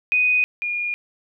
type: tone pair in turn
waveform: sine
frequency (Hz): 2491 / 2428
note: D#7 / D#7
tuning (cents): +1 / -43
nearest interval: unison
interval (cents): 44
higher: first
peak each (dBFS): -15 / -22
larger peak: first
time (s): 0.12-0.44 / 0.62-0.94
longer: neither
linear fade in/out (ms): 0
effects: none